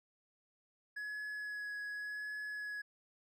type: tone with vibrato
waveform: triangle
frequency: 1685 Hz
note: G#6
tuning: 25 cents sharp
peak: -38 dBFS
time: 0.96-2.82 s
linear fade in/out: 10 ms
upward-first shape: sine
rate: 0.88 Hz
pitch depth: 12 cents each way
effects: none